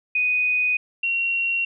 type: tone pair in turn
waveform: sine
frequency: 2489 / 2742 Hz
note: D#7 / F7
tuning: 0 / -32 cents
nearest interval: major second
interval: 168 cents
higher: second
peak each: -18 / -20 dBFS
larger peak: first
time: 0.15-0.77 / 1.03-1.65 s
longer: neither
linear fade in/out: 5 ms
effects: none